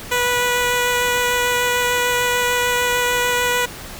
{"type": "tone with vibrato", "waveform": "10% pulse", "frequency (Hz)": 490, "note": "B4", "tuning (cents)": -14, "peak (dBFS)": -8, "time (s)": [0.11, 3.66], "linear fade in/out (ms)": 10, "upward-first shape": "sine", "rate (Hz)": 6.7, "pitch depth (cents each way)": 8, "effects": ["pink hiss -34 dBFS RMS until 3.99 s"]}